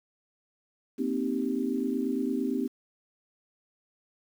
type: chord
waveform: sine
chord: C minor seventh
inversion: third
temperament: equal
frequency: 233.1 / 261.6 / 311.1 / 392 Hz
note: Bb3 / C4 / Eb4 / G4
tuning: 0 / 0 / 0 / 0 cents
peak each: -33 / -29 / -34 / -34 dBFS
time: 0.98-2.68 s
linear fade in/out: 20 ms
effects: 9-bit